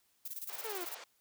violet noise with tremolo, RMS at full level -41 dBFS, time 0.25-0.95 s, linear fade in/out 5 ms, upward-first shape square, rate 18 Hz, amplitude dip 75%
pink band-pass noise, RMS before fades -50 dBFS, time 0.49-1.04 s, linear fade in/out 2 ms, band 520 to 6800 Hz, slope 24 dB/octave
sawtooth exponential sweep, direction down, 466.1 to 335 Hz, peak -36 dBFS, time 0.64-0.85 s, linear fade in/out 10 ms
effects white hiss -73 dBFS RMS until 1.2 s

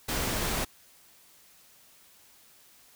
pink noise, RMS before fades -30 dBFS, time 0.08-0.65 s, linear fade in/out 10 ms, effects white hiss -58 dBFS RMS until 2.95 s

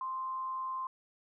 sine tone with amplitude modulation, 1045 Hz, C6, 2 cents flat, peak -33 dBFS, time 0.01-0.87 s, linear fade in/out 2 ms, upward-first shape sine, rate 193 Hz, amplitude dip 25%, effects none

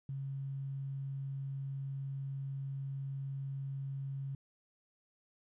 sine tone with quantisation, 136.8 Hz, C#3, 23 cents flat, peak -37 dBFS, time 0.09-4.35 s, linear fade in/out 2 ms, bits 11, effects resampled to 8000 Hz

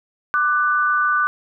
sine tone pair together, 1182.3 / 1491 Hz, D6 / F#6, +11 / +13 cents, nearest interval major third, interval 402 cents, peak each -18 dBFS, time 0.34-1.27 s, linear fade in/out 0 ms, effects none

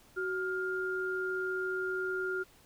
sine tone pair together, 373.5 / 1407.4 Hz, F#4 / F6, +16 / +13 cents, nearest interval octave + major seventh, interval 2297 cents, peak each -34 / -34 dBFS, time 0.16-2.44 s, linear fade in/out 20 ms, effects pink hiss -61 dBFS RMS until 2.65 s

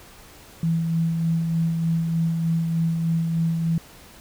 sine tone with tremolo, 164.81 Hz, E3, in tune, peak -18 dBFS, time 0.63-3.78 s, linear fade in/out 2 ms, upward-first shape sine, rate 3.3 Hz, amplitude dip 35%, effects pink hiss -47 dBFS RMS until 4.2 s

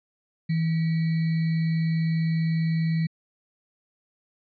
sine tone with sample-and-hold, 162.4 Hz, E3, 26 cents flat, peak -21 dBFS, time 0.49-3.07 s, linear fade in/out 10 ms, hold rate 2100 Hz, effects resampled to 11025 Hz

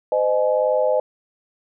sine tone cluster, 512 / 614 / 847 Hz, C5 / D#5 / G#5, -38 / -23 / +34 cents, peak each -19 / -19 / -26 dBFS, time 0.12-1 s, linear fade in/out 2 ms, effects none

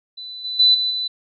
sine tone with level steps, 3994 Hz, B7, 19 cents sharp, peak -31 / -24 / -10 / -18 / -21 dBFS, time 0.17-1.08 s, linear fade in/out 10 ms, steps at 0.44 / 0.59 / 0.74 / 0.9 s, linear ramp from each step 10 ms, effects none

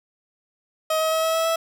30% pulse tone with pitch steps, 632 / 636.8 / 641.6 / 646.4 / 651.3 / 656.2 Hz, D#5 / D#5 / E5 / E5 / E5 / E5, +27 / +40 / -47 / -34 / -21 / -8 cents, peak -17 dBFS, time 0.9-1.56 s, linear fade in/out 5 ms, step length 110 ms, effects none

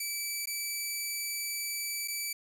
10% pulse tone with dropouts, 2310 Hz, D7, 29 cents flat, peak -24 dBFS, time 0-2.33 s, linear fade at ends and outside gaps 5 ms, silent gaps 0.458-0.471 / 2.077-2.081 s, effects none

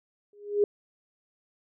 sine tone with exponential growth, 411 Hz, G#4, 18 cents flat, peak -16 dBFS, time 0.33-0.64 s, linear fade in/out 2 ms, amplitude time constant 67 ms, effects none

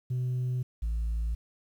sine tone pair in turn, 126.1 / 56.06 Hz, B2 / A1, +36 / +33 cents, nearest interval octave + major second, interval 1403 cents, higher first, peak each -25 dBFS, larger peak neither, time 0.1-0.63 / 0.82-1.35 s, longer neither, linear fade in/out 10 ms, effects tanh soft clip ceiling -26 dBFS + 10-bit

